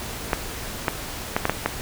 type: clicks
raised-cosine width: 0.5 ms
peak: -4 dBFS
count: 6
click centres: 0.332 / 0.882 / 1.365 / 1.454 / 1.496 / 1.66 s
effects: pink hiss -33 dBFS RMS until 1.81 s